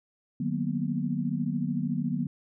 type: chord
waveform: sine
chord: B major seventh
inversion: first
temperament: equal with one note detuned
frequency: 152.27 / 185 / 233.1 / 246.9 Hz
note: D#3 / F#3 / A#3 / B3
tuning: -37 / 0 / 0 / 0 cents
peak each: -32 dBFS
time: 0.4-2.27 s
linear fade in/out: 5 ms
effects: none